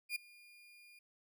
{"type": "tone with ADSR envelope", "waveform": "35% pulse", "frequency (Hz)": 2420, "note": "D#7", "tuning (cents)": -49, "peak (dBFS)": -32, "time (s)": [0.09, 0.99], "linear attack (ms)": 67, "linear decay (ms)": 8, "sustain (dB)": -24, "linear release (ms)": 4, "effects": []}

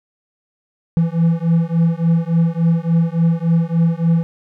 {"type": "beating tone pair", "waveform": "triangle", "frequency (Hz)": [164.81, 168.31], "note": ["E3", "E3"], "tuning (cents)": [0, 36], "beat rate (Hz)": 3.5, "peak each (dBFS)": -14, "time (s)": [0.97, 4.23], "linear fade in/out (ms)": 0, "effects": []}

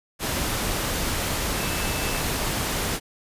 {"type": "tone in noise", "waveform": "sine", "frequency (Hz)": 2637, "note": "E7", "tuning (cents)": 0, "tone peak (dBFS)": -36, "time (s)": [1.56, 2.23], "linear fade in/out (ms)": 50, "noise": "pink", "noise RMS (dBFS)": -26, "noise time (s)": [0.19, 3], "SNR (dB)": -13, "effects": ["resampled to 32000 Hz"]}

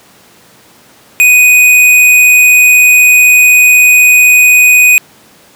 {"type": "tone with hard clipping", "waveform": "sine", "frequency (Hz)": 2489, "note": "D#7", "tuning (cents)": 0, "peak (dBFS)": -3, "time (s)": [1.2, 4.98], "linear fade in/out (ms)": 0, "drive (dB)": 16, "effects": ["pink hiss -41 dBFS RMS until 5.55 s", "high-pass 150 Hz 12 dB/octave"]}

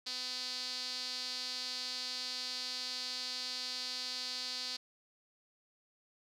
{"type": "tone with band-pass filter", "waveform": "sawtooth", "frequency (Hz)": 252.8, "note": "B3", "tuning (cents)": 41, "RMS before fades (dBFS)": -40, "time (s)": [0.06, 4.77], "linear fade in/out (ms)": 10, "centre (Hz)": 4500, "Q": 5.5, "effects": []}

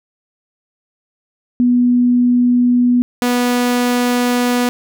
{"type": "tone pair in turn", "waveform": ["sine", "sawtooth"], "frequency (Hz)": [245, 245], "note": ["B3", "B3"], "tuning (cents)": [-14, -14], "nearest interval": "unison", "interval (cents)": 0, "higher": "neither", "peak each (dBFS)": -9, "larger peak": "neither", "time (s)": [[1.6, 3.02], [3.22, 4.69]], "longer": "second", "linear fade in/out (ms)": 0, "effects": []}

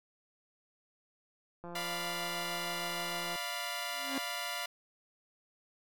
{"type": "click train", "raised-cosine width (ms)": 1, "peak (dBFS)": -32, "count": 298, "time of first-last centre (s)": [1.64, 3.357], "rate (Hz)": 173}
{"type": "chord", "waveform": "10% pulse", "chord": "B diminished", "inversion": "first", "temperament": "equal", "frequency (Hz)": [587.3, 698.5, 987.8], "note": ["D5", "F5", "B5"], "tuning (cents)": [0, 0, 0], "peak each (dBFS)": [-35, -30, -32], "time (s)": [1.75, 4.66], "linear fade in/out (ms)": 5}
{"type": "tone with exponential growth", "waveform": "40% pulse", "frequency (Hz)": 270.7, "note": "C#4", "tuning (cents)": -41, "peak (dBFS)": -31, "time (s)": [3.9, 4.18], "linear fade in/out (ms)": 1, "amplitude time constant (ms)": 60}
{"effects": []}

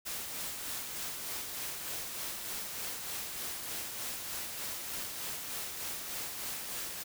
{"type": "noise with tremolo", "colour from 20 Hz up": "white", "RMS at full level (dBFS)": -38, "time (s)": [0.05, 7.04], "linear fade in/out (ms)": 20, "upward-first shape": "sine", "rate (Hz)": 3.3, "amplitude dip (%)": 35, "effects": []}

